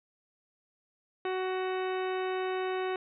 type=harmonic tone; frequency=373 Hz; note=F#4; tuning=14 cents sharp; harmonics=1 / 2 / 3 / 4 / 5 / 6 / 7 / 8 / 10; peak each=-31 / -37 / -41 / -43 / -45 / -47 / -48 / -49 / -51 dBFS; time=1.25-2.96 s; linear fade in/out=2 ms; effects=none